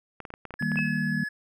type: clicks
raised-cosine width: 0.5 ms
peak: -23 dBFS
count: 11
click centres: 0.203 / 0.252 / 0.304 / 0.339 / 0.453 / 0.507 / 0.54 / 0.625 / 0.718 / 0.758 / 0.789 s
type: tone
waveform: triangle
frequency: 1700 Hz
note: G#6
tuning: 40 cents sharp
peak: -28 dBFS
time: 0.59-1.29 s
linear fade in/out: 10 ms
type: chord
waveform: sine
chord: Eb major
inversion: none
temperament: equal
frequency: 155.56 / 196 / 233.1 Hz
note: Eb3 / G3 / Bb3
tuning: 0 / 0 / 0 cents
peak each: -30 dBFS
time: 0.61-1.24 s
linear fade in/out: 5 ms
type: tone with exponential decay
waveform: sine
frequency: 2590 Hz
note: E7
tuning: 31 cents flat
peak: -24 dBFS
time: 0.77-1.12 s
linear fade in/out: 5 ms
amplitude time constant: 74 ms
effects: none